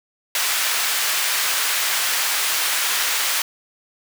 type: high-pass noise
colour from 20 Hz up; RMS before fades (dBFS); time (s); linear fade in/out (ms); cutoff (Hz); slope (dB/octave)
pink; -21; 0.35-3.42; 2; 1400; 12
effects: none